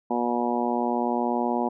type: harmonic tone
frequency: 120.5 Hz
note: B2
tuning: 42 cents flat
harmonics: 2 / 3 / 4 / 5 / 6 / 7 / 8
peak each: -27 / -30 / -33 / -33 / -30 / -30 / -32 dBFS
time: 0.1-1.69 s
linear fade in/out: 10 ms
effects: none